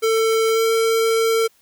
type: tone with pitch glide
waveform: square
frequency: 446.8 to 451.5 Hz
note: A4 to A4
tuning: +27 to +45 cents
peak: -16 dBFS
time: 0.02-1.48 s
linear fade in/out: 20 ms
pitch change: +18 cents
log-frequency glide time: 0.49-0.66 s
effects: white hiss -58 dBFS RMS until 1.61 s